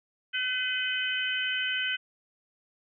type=harmonic tone; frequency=507 Hz; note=B4; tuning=45 cents sharp; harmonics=3 / 4 / 5 / 6; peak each=-31 / -37 / -34 / -31 dBFS; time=0.33-1.97 s; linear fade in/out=20 ms; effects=none